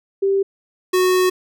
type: tone pair in turn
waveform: sine / square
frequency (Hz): 392 / 368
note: G4 / F#4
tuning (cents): 0 / -9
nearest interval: minor second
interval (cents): 109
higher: first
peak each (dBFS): -14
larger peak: neither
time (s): 0.22-0.43 / 0.93-1.3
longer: second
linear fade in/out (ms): 10
effects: none